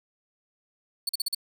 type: tone bursts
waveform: sawtooth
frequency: 4446 Hz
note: C#8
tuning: 4 cents sharp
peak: -22 dBFS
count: 5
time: 1.07-1.348 s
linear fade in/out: 5 ms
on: 22 ms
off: 42 ms
effects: none